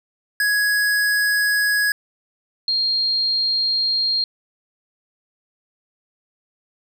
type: tone pair in turn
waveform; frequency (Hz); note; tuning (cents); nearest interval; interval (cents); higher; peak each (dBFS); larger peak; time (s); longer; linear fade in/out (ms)
square / sine; 1669 / 4220; G#6 / C8; +8 / +14; octave + major third; 1606; second; -17; neither; 0.4-1.92 / 2.68-4.24; second; 2
effects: none